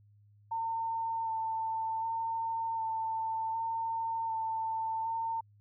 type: tone with vibrato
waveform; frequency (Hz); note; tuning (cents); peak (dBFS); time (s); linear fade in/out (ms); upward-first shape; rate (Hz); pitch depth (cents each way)
sine; 900; A5; +39; -31; 0.51-5.41; 10; square; 0.66; 13
effects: added 103 Hz sine -59 dBFS peak until 5.6 s